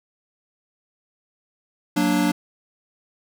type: chord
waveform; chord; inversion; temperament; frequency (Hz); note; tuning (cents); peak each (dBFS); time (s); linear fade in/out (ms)
square; Gb augmented; none; equal; 185 / 233.1 / 293.7; Gb3 / Bb3 / D4; 0 / 0 / 0; -24 / -25 / -21; 1.96-2.32; 10
effects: none